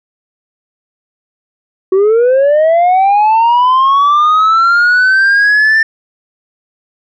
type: linear sweep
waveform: sine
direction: up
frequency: 370 to 1793 Hz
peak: -3 dBFS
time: 1.92-5.83 s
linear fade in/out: 5 ms
effects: tanh soft clip ceiling -5 dBFS